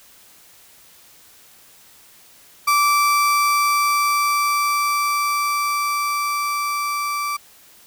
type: tone with level ramp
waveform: 35% pulse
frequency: 1165 Hz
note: D6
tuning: 14 cents flat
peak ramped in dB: -12 to -20 dBFS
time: 2.67-7.37 s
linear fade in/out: 10 ms
effects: white hiss -49 dBFS RMS until 7.86 s